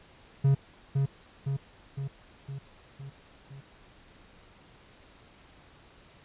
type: tone with echo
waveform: triangle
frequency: 137.4 Hz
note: C#3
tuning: 15 cents flat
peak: -17 dBFS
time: 0.44-0.55 s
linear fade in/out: 10 ms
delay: 510 ms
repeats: 6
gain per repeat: -4 dB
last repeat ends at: 3.61 s
effects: pink hiss -56 dBFS RMS until 6.24 s + resampled to 8000 Hz